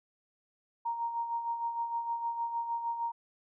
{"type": "tone with tremolo", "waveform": "sine", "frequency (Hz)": 932.3, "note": "A#5", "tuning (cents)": 0, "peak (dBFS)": -29, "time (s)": [0.85, 3.12], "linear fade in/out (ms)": 10, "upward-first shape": "sine", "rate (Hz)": 6.5, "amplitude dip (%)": 55, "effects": []}